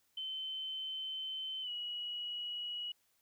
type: tone with pitch glide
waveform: sine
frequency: 3072 to 2916 Hz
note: G7 to F#7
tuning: -36 to -26 cents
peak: -38 dBFS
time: 0.17-2.92 s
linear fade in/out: 5 ms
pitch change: -90 cents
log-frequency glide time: 1.62-1.7 s
effects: white hiss -75 dBFS RMS until 3.21 s